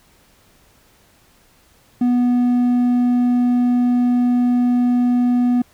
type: tone with hard clipping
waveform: sine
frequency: 245.1 Hz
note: B3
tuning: 13 cents flat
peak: -14 dBFS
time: 2.01-5.62 s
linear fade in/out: 5 ms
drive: 3 dB
effects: pink hiss -54 dBFS RMS until 5.73 s